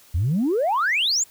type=exponential sweep; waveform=sine; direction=up; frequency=75.2 to 7580 Hz; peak=-17 dBFS; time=0.14-1.24 s; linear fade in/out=10 ms; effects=tanh soft clip ceiling -15 dBFS + white hiss -52 dBFS RMS until 1.3 s